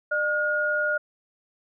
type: tone pair together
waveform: sine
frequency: 602 / 1431.8 Hz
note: D5 / F6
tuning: +43 / +43 cents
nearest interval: octave + minor third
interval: 1500 cents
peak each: -27 / -23 dBFS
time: 0.11-0.98 s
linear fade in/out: 10 ms
effects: none